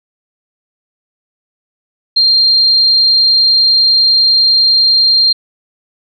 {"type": "tone", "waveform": "sine", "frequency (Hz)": 4190, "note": "C8", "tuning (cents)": 2, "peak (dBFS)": -6, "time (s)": [2.16, 5.33], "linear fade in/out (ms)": 10, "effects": []}